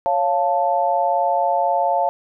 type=chord; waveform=sine; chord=Db augmented; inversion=none; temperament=equal; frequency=554.4 / 698.5 / 880 Hz; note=Db5 / F5 / A5; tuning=0 / 0 / 0 cents; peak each=-22 / -19 / -20 dBFS; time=0.06-2.09 s; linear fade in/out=0 ms; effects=none